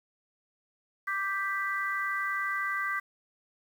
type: chord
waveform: sine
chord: G major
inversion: second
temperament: equal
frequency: 1174.7 / 1568 / 1975.5 Hz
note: D6 / G6 / B6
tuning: 0 / 0 / 0 cents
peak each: -33 dBFS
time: 1.07-3 s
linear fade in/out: 10 ms
effects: 9-bit